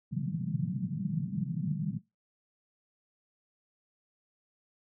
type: band-pass noise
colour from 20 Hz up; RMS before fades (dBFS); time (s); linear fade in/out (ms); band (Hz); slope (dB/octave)
white; -33; 0.11-1.99; 20; 130 to 190; 48
effects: noise-tail reverb RT60 0.2 s tail -19 dB re dry